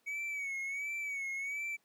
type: tone with vibrato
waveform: triangle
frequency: 2248 Hz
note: C#7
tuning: 24 cents sharp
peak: -34 dBFS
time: 0.06-1.77 s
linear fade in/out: 20 ms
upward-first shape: sine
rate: 1.4 Hz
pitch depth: 70 cents each way
effects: pink hiss -74 dBFS RMS until 1.84 s + high-pass 200 Hz 12 dB/octave